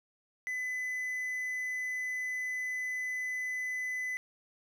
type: tone with quantisation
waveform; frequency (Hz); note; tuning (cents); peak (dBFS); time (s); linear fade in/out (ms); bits
triangle; 2008; B6; +28; -31; 0.47-4.17; 0; 10
effects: none